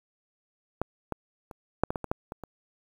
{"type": "clicks", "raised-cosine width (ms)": 1, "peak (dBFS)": [-13, -16, -28, -7, -15, -17, -19, -12, -22, -25], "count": 10, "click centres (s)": [0.816, 1.123, 1.512, 1.836, 1.905, 1.958, 2.043, 2.115, 2.321, 2.437], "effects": ["8-bit"]}